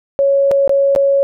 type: tone with dropouts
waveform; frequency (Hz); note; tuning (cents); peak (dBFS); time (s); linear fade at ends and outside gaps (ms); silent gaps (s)
sine; 554.4; C#5; 0; -9; 0.19-1.23; 0; 0.511-0.515 / 0.677-0.694 / 0.951-0.961
effects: none